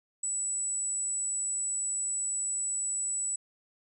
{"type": "tone", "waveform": "sine", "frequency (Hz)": 7902, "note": "B8", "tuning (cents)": 0, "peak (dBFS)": -29, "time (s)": [0.23, 3.36], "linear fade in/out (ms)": 5, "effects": []}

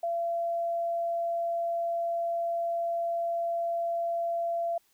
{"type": "tone", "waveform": "sine", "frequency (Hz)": 680, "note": "F5", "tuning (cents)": -46, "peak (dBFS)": -27, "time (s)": [0.03, 4.78], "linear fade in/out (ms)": 5, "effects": ["white hiss -68 dBFS RMS until 4.93 s"]}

